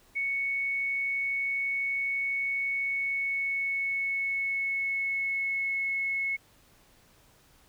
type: tone with pitch glide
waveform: sine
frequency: 2217 to 2190 Hz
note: C#7 to C#7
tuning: 0 to -22 cents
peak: -27 dBFS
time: 0.15-6.37 s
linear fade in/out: 20 ms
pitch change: -22 cents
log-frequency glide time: 2.74-5.89 s
effects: pink hiss -61 dBFS RMS until 7.68 s